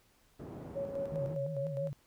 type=band-pass noise; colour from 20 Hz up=pink; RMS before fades=-46 dBFS; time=0.39-1.35 s; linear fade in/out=10 ms; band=120 to 550 Hz; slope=12 dB/octave
type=tone with tremolo; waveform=sine; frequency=554.4 Hz; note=C#5; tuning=in tune; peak=-33 dBFS; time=0.75-1.9 s; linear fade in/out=20 ms; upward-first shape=square; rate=4.9 Hz; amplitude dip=55%
type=tone with vibrato; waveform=sine; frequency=146.83 Hz; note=D3; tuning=in tune; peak=-37 dBFS; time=1.12-1.93 s; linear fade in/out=0 ms; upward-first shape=sine; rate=5.8 Hz; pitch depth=150 cents each way
effects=pink hiss -68 dBFS RMS until 2.06 s